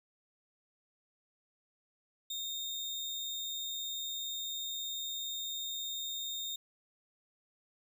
sine tone with sample-and-hold, 3671 Hz, A#7, 27 cents flat, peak -36 dBFS, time 2.3-6.56 s, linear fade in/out 5 ms, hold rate 11025 Hz, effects none

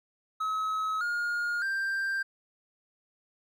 triangle tone with pitch steps, 1283 / 1423.6 / 1579.6 Hz, E6 / F6 / G6, -47 / +33 / +13 cents, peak -26 dBFS, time 0.4-2.23 s, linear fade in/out 10 ms, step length 610 ms, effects none

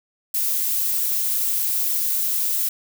violet noise, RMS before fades -22 dBFS, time 0.34-2.69 s, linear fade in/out 5 ms, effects none

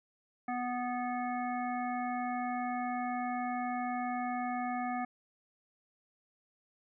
harmonic tone with a mistuned harmonic, 246.9 Hz, B3, in tune, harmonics 1 / 3 / 5 / 7 / 9, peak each -37 / -35 / -42 / -46 / -46 dBFS, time 0.48-5.05 s, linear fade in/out 5 ms, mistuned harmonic 9, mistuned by -26 cents, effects none

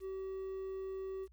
triangle tone with quantisation, 382.6 Hz, G4, 42 cents flat, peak -37 dBFS, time 0-1.28 s, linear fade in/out 50 ms, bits 11, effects added 60 Hz sine -59 dBFS peak until 1.32 s

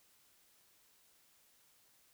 silence, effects white hiss -69 dBFS RMS until 2.13 s

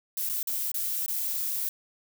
violet noise with dropouts, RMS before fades -30 dBFS, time 0.17-1.69 s, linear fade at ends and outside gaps 2 ms, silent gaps 0.292-0.296 / 0.429-0.472 / 0.717-0.742 / 1.062-1.08 s, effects none

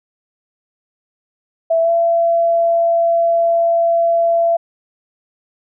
sine tone with pitch glide, 659.3 to 674.7 Hz, E5 to E5, 0 to +40 cents, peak -11 dBFS, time 1.7-4.57 s, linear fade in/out 10 ms, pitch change +40 cents, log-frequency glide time 1.81-1.9 s, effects none

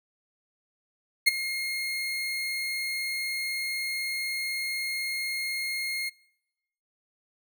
30% pulse tone with ADSR envelope, 2142 Hz, C7, 40 cents sharp, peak -11 dBFS, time 1.26-6.1 s, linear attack 19 ms, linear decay 16 ms, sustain -15 dB, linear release 18 ms, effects noise-tail reverb RT60 0.9 s tail -25 dB re dry

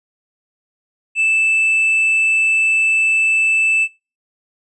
triangle tone, 2637 Hz, E7, in tune, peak -11 dBFS, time 1.15-3.88 s, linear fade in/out 50 ms, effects noise-tail reverb RT60 0.3 s tail -23 dB re dry + resampled to 24000 Hz

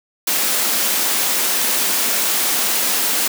white high-pass noise, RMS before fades -18 dBFS, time 0.27-3.28 s, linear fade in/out 5 ms, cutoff 180 Hz, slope 48 dB/octave, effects none

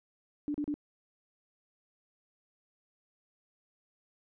sine tone bursts, 293.7 Hz, D4, in tune, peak -30 dBFS, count 3, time 0.48-0.741 s, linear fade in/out 0 ms, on 63 ms, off 36 ms, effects none

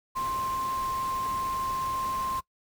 sine tone in noise, 1053 Hz, C6, 11 cents sharp, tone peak -28 dBFS, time 0.15-2.41 s, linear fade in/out 20 ms, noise pink, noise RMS -41 dBFS, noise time 0.15-2.41 s, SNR +10 dB, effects noise-tail reverb RT60 0.1 s tail -21 dB re dry

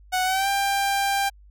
sawtooth tone with pitch glide, 740 to 793.1 Hz, F#5 to G5, 0 to +20 cents, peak -17 dBFS, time 0.12-1.3 s, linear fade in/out 20 ms, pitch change +120 cents, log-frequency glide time 0.24-0.48 s, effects added 50 Hz sine -47 dBFS peak until 1.5 s

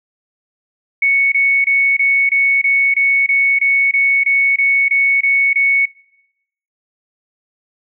sine tone bursts, 2217 Hz, C#7, in tune, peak -10 dBFS, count 15, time 1.02-5.856 s, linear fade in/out 5 ms, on 300 ms, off 24 ms, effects noise-tail reverb RT60 0.9 s tail -24 dB re dry

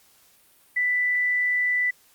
sine tone, 1983 Hz, B6, 7 cents sharp, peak -20 dBFS, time 0.76-1.91 s, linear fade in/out 10 ms, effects white hiss -58 dBFS RMS until 2.14 s + Opus 48 kbps

